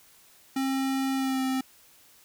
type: tone with pitch glide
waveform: square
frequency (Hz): 267.6 to 262.4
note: C4 to C4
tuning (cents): +39 to +5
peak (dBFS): -26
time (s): 0.56-1.61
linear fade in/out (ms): 5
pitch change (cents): -34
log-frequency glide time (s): 1.16-1.42
effects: white hiss -57 dBFS RMS until 2.24 s